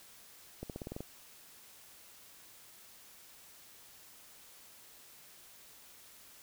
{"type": "accelerating click train", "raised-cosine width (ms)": 2, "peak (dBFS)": -27, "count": 8, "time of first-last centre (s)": [0.63, 1.006], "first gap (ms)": 68, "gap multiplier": 0.92, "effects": ["white hiss -57 dBFS RMS until 6.42 s"]}